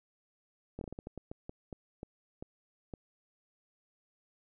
slowing click train, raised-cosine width 2 ms, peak -28 dBFS, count 14, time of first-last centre 0.79-2.938 s, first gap 22 ms, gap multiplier 1.3, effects none

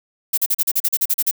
violet noise bursts, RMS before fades -17 dBFS, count 12, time 0.33-1.312 s, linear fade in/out 10 ms, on 47 ms, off 38 ms, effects none

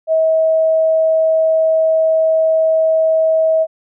sine tone, 641 Hz, E5, 49 cents flat, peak -10 dBFS, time 0.07-3.67 s, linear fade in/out 50 ms, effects none

